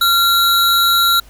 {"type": "tone pair together", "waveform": "square", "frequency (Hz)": [1381, 3868], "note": ["F6", "B7"], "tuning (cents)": [-20, -37], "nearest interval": "octave + tritone", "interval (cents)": 1783, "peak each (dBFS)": -14, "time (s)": [0.01, 1.2], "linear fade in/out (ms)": 5, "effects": ["added 50 Hz sine -41 dBFS peak until 1.29 s", "pink hiss -47 dBFS RMS until 1.29 s"]}